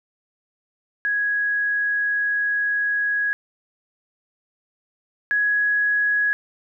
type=tone pair in turn; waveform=sine; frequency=1663 / 1671.7 Hz; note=G#6 / G#6; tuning=+2 / +11 cents; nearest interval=unison; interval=9 cents; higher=second; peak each=-19 / -17 dBFS; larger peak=second; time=1.05-3.33 / 5.31-6.33 s; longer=first; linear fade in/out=0 ms; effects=none